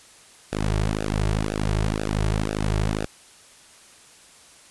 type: tone with flanger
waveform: sawtooth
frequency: 52.5 Hz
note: G#1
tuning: 19 cents sharp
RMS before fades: -24 dBFS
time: 0.52-3.06 s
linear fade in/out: 5 ms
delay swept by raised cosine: 0.93 to 4.03 ms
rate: 2 Hz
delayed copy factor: -1
effects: white hiss -50 dBFS RMS until 4.7 s + resampled to 24000 Hz